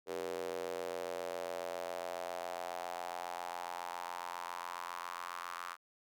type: tone with high-pass filter sweep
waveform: square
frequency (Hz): 43.65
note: F1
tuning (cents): 0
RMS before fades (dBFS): -42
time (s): 0.06-5.77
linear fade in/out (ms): 50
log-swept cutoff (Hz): 440 to 1200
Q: 4
effects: none